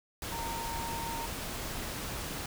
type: tone in noise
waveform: sine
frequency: 922 Hz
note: A#5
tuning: 19 cents flat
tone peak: -37 dBFS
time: 0.32-1.26 s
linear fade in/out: 2 ms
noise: pink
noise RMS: -38 dBFS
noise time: 0.22-2.46 s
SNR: -2 dB
effects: none